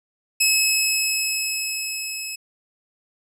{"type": "tone with level ramp", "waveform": "15% pulse", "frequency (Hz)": 2581, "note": "E7", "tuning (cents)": -37, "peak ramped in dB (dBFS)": [-8, -22], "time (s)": [0.4, 2.36], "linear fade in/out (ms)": 10, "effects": []}